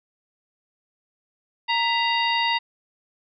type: harmonic tone with a mistuned harmonic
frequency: 932.3 Hz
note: A#5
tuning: in tune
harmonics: 1 / 2 / 3 / 4 / 5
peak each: -23 / -26 / -26 / -29 / -32 dBFS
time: 1.68-2.59 s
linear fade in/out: 20 ms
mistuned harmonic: 2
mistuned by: +110 cents
effects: none